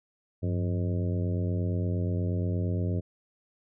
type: harmonic tone with a mistuned harmonic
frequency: 88.5 Hz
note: F2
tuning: 23 cents sharp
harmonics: 1 / 2 / 3 / 4 / 5 / 6 / 7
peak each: -27 / -33 / -37 / -39 / -41 / -43 / -44 dBFS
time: 0.42-3.01 s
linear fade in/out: 20 ms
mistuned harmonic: 1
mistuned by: +140 cents
effects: none